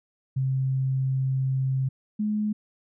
sine tone pair in turn, 132.5 / 211.5 Hz, C3 / G#3, +22 / +32 cents, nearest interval minor sixth, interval 810 cents, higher second, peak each -22 / -23 dBFS, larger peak first, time 0.36-1.89 / 2.19-2.53 s, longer first, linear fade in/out 10 ms, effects none

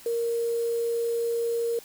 sine tone with quantisation, 466.2 Hz, A#4, in tune, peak -24 dBFS, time 0.06-1.79 s, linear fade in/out 2 ms, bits 7, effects white hiss -49 dBFS RMS until 1.84 s

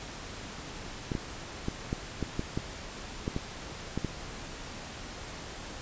clicks, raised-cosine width 3 ms, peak -17 dBFS, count 11, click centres 1.118 / 1.152 / 1.684 / 1.929 / 2.227 / 2.394 / 2.575 / 3.279 / 3.364 / 3.976 / 4.047 s, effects pink hiss -42 dBFS RMS until 5.81 s + resampled to 16000 Hz

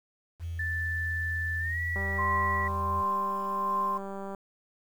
sine tone, 84 Hz, E2, 33 cents sharp, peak -32 dBFS, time 0.39-3.04 s, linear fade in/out 50 ms
sine tone with pitch glide, 1760 to 1941.6 Hz, A6 to B6, 0 to -30 cents, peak -30 dBFS, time 0.59-2.68 s, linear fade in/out 5 ms, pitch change +170 cents, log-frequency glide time 1.59-1.8 s
click train, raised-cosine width 1 ms, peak -26 dBFS, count 469, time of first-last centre 1.96-4.348 s, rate 196 Hz
sine tone with tremolo, 1046.5 Hz, C6, in tune, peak -25 dBFS, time 2.18-3.98 s, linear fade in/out 10 ms, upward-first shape triangle, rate 1.4 Hz, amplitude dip 50%
effects 9-bit

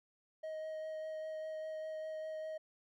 triangle tone with vibrato, 628 Hz, D#5, 16 cents sharp, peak -38 dBFS, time 0.43-2.58 s, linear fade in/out 10 ms, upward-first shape sine, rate 5 Hz, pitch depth 9 cents each way, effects none

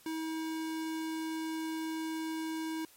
square tone, 319.9 Hz, D#4, 48 cents sharp, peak -35 dBFS, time 0.06-2.85 s, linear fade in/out 2 ms, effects white hiss -60 dBFS RMS until 2.96 s + MP3 64 kbps

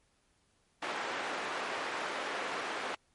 white band-pass noise, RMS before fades -37 dBFS, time 0.82-2.95 s, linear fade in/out 5 ms, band 340 to 1700 Hz, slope 12 dB/octave, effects pink hiss -72 dBFS RMS until 3.14 s + MP3 48 kbps

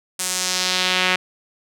sawtooth tone with band-pass filter sweep, 183.7 Hz, F#3, 12 cents flat, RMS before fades -21 dBFS, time 0.19-1.16 s, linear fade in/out 5 ms, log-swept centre 8800 to 2400 Hz, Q 1.5, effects none

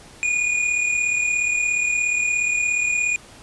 square tone pair together, 2446 / 2483 Hz, D#7 / D#7, -30 / -4 cents, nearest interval unison, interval 26 cents, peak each -20 / -28 dBFS, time 0.23-3.16 s, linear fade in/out 0 ms, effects pink hiss -45 dBFS RMS until 3.42 s + resampled to 24000 Hz

